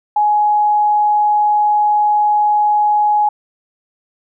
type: tone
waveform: sine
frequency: 838 Hz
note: G#5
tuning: 15 cents sharp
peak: -10 dBFS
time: 0.16-3.29 s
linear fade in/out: 5 ms
effects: none